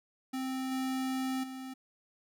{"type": "tone with level steps", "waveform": "square", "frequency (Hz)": 261.6, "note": "C4", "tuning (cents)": 0, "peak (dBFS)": [-34, -32, -41], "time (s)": [0.33, 1.74], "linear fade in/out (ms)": 10, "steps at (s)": [0.71, 1.43], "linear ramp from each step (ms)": 10, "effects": []}